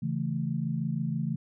sine chord, A major, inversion first, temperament equal, 138.59 / 164.81 / 220 Hz, C#3 / E3 / A3, 0 / 0 / 0 cents, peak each -32 / -31 / -33 dBFS, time 0.02-1.36 s, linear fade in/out 10 ms, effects none

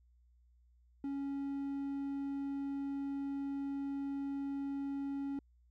triangle tone, 277.9 Hz, C#4, 4 cents sharp, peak -34 dBFS, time 1.04-5.39 s, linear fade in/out 2 ms, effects added 60 Hz sine -64 dBFS peak until 5.7 s

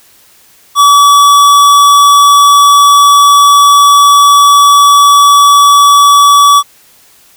sine tone with hard clipping, 1144 Hz, D6, 46 cents flat, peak -3 dBFS, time 0.75-6.63 s, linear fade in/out 50 ms, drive 18 dB, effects white hiss -43 dBFS RMS until 7.36 s

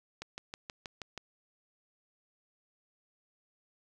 click train, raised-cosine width 0.2 ms, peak -23 dBFS, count 7, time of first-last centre 0.22-1.177 s, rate 6.27 Hz, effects none

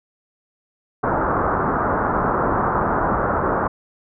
white low-pass noise, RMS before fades -20 dBFS, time 1.03-3.68 s, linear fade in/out 10 ms, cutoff 1400 Hz, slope 48 dB/octave, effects none

